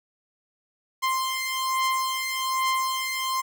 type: beating tone pair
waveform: sawtooth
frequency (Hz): 1046.5 / 1047.7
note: C6 / C6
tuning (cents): 0 / +2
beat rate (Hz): 1.2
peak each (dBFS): -25 / -22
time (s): 1.02-3.42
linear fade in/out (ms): 20
effects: none